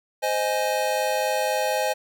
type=chord; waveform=square; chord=Ab major; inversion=first; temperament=just; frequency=519.1 / 623 / 830.6 Hz; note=C5 / Eb5 / Ab5; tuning=-14 / +2 / 0 cents; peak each=-27 dBFS; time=0.22-1.94 s; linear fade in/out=20 ms; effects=none